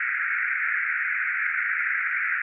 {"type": "band-pass noise", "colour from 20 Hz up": "pink", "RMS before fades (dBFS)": -26, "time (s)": [0, 2.42], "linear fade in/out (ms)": 5, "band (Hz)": [1400, 2300], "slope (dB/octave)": 96, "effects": []}